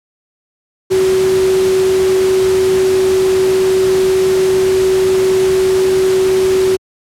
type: tone in noise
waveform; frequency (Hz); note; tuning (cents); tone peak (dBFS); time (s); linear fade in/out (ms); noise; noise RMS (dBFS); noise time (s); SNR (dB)
sine; 377.5; F#4; +35; -9; 0.9-6.77; 20; pink; -23; 0.9-6.77; +11
effects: high-pass 80 Hz 12 dB/octave + low-pass 11000 Hz 12 dB/octave